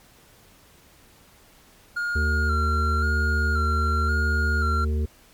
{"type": "tone with vibrato", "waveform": "triangle", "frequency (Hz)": 1396.9, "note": "F6", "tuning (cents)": 0, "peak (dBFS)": -22, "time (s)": [1.96, 4.85], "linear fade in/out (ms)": 10, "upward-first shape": "square", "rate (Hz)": 0.94, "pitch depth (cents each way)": 31}
{"type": "harmonic tone", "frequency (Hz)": 75.6, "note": "D#2", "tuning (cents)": -49, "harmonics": [1, 3, 5, 6], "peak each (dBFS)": [-21, -33, -36, -39], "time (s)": [2.15, 5.06], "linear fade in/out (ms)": 10}
{"effects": ["pink hiss -54 dBFS RMS until 5.33 s", "MP3 96 kbps"]}